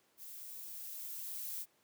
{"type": "noise with level ramp", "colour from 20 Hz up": "violet", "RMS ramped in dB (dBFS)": [-50, -41], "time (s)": [0.17, 1.66], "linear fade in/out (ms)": 50, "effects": ["pink hiss -72 dBFS RMS until 1.83 s", "high-pass 200 Hz 12 dB/octave"]}